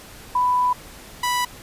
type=tone pair in turn; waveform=sine / sawtooth; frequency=993 / 985.6 Hz; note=B5 / B5; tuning=+9 / -4 cents; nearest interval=unison; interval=13 cents; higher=first; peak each=-16 dBFS; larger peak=neither; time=0.35-0.73 / 1.23-1.45 s; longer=first; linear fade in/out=5 ms; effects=pink hiss -42 dBFS RMS until 1.62 s + resampled to 32000 Hz